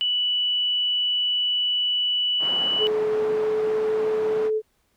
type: tone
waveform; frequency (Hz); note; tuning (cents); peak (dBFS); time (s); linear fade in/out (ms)
sine; 2960; F#7; 0; -20; 0.01-2.87; 0
type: band-pass noise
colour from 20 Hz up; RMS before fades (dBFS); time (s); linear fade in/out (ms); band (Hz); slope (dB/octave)
white; -36; 2.39-4.51; 50; 160 to 1000; 12
type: tone with pitch glide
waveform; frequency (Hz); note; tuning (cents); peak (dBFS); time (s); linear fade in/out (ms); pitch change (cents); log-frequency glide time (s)
sine; 429.4 to 433.9; A4 to A4; -42 to -24; -20; 2.78-4.62; 50; +18; 3-3.95
effects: pink hiss -68 dBFS RMS until 4.96 s